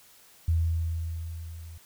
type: tone with level ramp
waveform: sine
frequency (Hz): 82.41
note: E2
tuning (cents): 0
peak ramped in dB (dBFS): -20 to -41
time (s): 0.48-1.78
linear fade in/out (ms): 5
effects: white hiss -56 dBFS RMS until 1.85 s